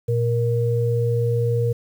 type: tone pair together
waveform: sine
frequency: 117.67 / 470.7 Hz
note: A#2 / A#4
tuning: +17 / +17 cents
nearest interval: 2 octaves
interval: 2400 cents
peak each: -19 / -22 dBFS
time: 0.08-1.73 s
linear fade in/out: 10 ms
effects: 8-bit